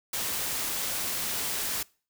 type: noise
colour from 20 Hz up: white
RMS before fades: -31 dBFS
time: 0.13-1.83 s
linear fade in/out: 5 ms
effects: noise-tail reverb RT60 0.4 s tail -24 dB re dry